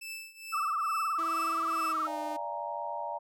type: tone with tremolo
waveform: sawtooth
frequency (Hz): 2637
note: E7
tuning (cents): 0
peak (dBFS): -34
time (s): 0.01-1.93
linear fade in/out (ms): 10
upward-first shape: triangle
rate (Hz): 2.3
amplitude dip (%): 90
type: tone with vibrato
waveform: sine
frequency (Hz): 1244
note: D#6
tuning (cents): -1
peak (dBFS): -28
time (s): 0.52-2.08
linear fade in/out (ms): 20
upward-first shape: sine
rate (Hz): 19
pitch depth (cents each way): 130
type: tone with pitch glide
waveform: sawtooth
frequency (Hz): 328.4 to 304.6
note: E4 to D#4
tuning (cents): -6 to -37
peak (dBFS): -36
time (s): 1.18-2.37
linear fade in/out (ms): 10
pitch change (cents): -131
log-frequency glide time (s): 1.77-2.18
type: chord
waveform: sine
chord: Bb dominant seventh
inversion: first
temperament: equal with one note detuned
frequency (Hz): 587.3 / 680.5 / 830.6 / 932.3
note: D5 / F5 / Ab5 / Bb5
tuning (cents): 0 / -45 / 0 / 0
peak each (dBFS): -40 / -40 / -41 / -36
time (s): 2.06-3.19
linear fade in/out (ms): 20
effects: none